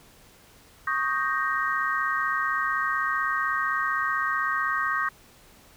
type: chord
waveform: sine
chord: Eb dominant seventh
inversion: third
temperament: equal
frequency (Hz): 1108.7 / 1244.5 / 1568 / 1864.7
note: Db6 / Eb6 / G6 / Bb6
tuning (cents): 0 / 0 / 0 / 0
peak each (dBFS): -29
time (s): 0.87-5.09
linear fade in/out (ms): 5
effects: pink hiss -54 dBFS RMS until 5.76 s

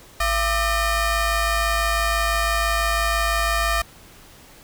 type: ring-modulated tone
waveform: 20% pulse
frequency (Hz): 622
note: D#5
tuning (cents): -1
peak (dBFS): -11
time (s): 0.2-3.82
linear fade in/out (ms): 5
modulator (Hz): 569
effects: pink hiss -47 dBFS RMS until 4.63 s

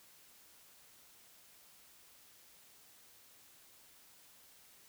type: silence
effects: white hiss -62 dBFS RMS until 4.88 s

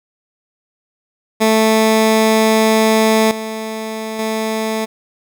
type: tone with level steps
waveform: 15% pulse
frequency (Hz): 220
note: A3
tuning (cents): 0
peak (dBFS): -4 / -16 / -11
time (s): 1.4-4.86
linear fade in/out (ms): 20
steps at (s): 3.31 / 4.19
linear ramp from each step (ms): 2
effects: none

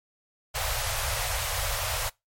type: band-stop noise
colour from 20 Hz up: pink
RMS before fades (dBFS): -29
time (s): 0.54-2.1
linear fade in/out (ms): 20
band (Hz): 120 to 510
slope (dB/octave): 48
effects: noise-tail reverb RT60 0.2 s tail -24 dB re dry + MP3 64 kbps

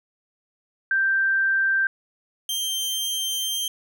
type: tone pair in turn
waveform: sine / sawtooth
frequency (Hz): 1570 / 3149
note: G6 / G7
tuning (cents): +2 / +7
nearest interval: octave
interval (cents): 1205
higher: second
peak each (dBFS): -18 / -21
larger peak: first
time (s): 0.91-1.87 / 2.49-3.68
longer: second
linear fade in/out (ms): 2
effects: none

